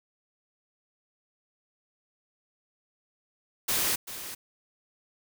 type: noise with echo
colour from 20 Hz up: white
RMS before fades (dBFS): -27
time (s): 3.68-3.96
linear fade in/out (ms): 10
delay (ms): 390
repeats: 1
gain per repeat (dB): -12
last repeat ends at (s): 4.35
effects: none